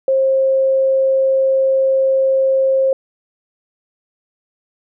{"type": "tone", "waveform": "sine", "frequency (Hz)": 533, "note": "C5", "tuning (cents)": 32, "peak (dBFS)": -11, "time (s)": [0.08, 2.93], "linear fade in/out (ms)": 2, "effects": []}